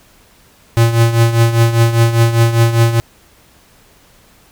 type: tone with tremolo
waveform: square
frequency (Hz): 115.7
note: A#2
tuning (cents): -13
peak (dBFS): -6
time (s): 0.77-3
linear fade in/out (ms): 0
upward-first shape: triangle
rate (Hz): 5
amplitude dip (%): 75
effects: pink hiss -48 dBFS RMS until 4.51 s